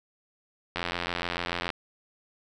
click train, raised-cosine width 0.3 ms, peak -13 dBFS, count 83, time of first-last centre 0.76-1.703 s, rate 87 Hz, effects none

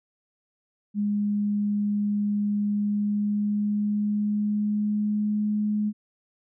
sine tone with pitch glide, 206.1 to 210.2 Hz, G#3 to G#3, -13 to +21 cents, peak -22 dBFS, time 0.94-5.93 s, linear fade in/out 50 ms, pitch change +34 cents, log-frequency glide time 2.69-5.46 s, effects none

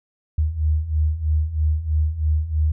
sine beating tone pair, 75.3 / 78.4 Hz, D2 / D#2, +44 / +14 cents, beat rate 3.1 Hz, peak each -23 / -19 dBFS, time 0.38-2.72 s, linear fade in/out 5 ms, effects none

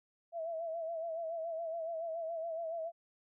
sine tone with vibrato, 659.3 Hz, E5, in tune, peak -36 dBFS, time 0.32-2.92 s, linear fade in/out 50 ms, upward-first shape sine, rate 7.1 Hz, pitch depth 59 cents each way, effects none

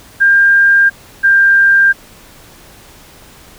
sine tone pair in turn, 1600 / 1591.4 Hz, G6 / G6, +35 / +26 cents, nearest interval unison, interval 9 cents, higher first, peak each -5 dBFS, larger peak neither, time 0.2-0.9 / 1.23-1.93 s, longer neither, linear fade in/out 20 ms, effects pink hiss -40 dBFS RMS until 3.58 s

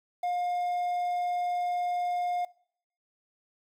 triangle tone with quantisation, 711 Hz, F5, 31 cents sharp, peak -25 dBFS, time 0.23-2.45 s, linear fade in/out 5 ms, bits 9, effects noise-tail reverb RT60 0.6 s tail -22 dB re dry

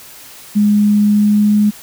sine tone with pitch glide, 207.7 to 209 Hz, G#3 to G#3, 0 to +11 cents, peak -8 dBFS, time 0.55-1.71 s, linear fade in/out 20 ms, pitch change +11 cents, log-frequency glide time 1.04-1.54 s, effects white hiss -37 dBFS RMS until 1.82 s

